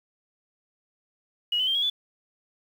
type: tone with pitch steps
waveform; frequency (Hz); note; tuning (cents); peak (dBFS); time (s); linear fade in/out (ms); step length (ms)
sine; 2900 / 3032 / 3170 / 3314 / 3465; F#7 / F#7 / G7 / G#7 / A7; -35 / +42 / +19 / -4 / -27; -22; 1.52-1.9; 5; 76
effects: 8-bit